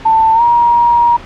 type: tone with pitch glide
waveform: sine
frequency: 890 to 948.4 Hz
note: A5 to A#5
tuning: +20 to +30 cents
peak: -6 dBFS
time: 0.05-1.17 s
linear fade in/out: 10 ms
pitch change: +110 cents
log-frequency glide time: 0.34-0.42 s
effects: pink hiss -31 dBFS RMS until 1.25 s + low-pass 3000 Hz 12 dB/octave